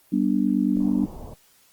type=chord; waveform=sine; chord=G major; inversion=none; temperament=just; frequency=196 / 245 / 294 Hz; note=G3 / B3 / D4; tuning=0 / -14 / +2 cents; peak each=-23 dBFS; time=0.12-1.06 s; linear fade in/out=10 ms
type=low-pass noise; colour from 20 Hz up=pink; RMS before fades=-39 dBFS; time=0.8-1.34 s; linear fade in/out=5 ms; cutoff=1000 Hz; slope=48 dB/octave
effects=white hiss -58 dBFS RMS until 1.72 s + Opus 24 kbps